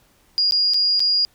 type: tone with dropouts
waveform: sine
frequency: 4853 Hz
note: D#8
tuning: 44 cents flat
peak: -15 dBFS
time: 0.38-1.25 s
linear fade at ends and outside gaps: 0 ms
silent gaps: 0.51-0.522 / 0.736-0.743 / 0.995-1.003 s
effects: pink hiss -58 dBFS RMS until 1.34 s